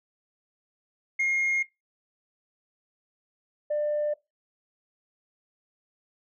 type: tone pair in turn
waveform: sine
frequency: 2139 / 595.7 Hz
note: C7 / D5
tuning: +38 / +24 cents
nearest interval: octave + minor seventh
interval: 2214 cents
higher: first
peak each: -20 / -23 dBFS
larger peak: first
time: 1.19-1.63 / 3.7-4.14 s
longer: neither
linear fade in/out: 10 ms
effects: noise-tail reverb RT60 0.2 s tail -20 dB re dry + tanh soft clip ceiling -21 dBFS